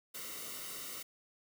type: noise with comb filter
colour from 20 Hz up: white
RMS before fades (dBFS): -44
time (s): 0.14-1.03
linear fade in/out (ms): 10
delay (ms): 1.2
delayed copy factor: -0.7
effects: none